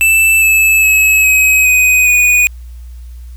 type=tone with pitch steps; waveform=square; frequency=2647 / 2611 / 2575 / 2539 / 2504 / 2470 Hz; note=E7 / E7 / E7 / D#7 / D#7 / D#7; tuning=+7 / -17 / -41 / +34 / +10 / -13 cents; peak=-7 dBFS; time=0.01-2.47 s; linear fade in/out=0 ms; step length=410 ms; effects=added 60 Hz sine -27 dBFS peak until 3.36 s + white hiss -51 dBFS RMS until 3.36 s